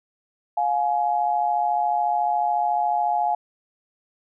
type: tone pair together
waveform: sine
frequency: 708 / 842 Hz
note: F5 / G#5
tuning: +23 / +24 cents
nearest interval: minor third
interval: 301 cents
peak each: -22 dBFS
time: 0.57-3.35 s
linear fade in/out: 5 ms
effects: none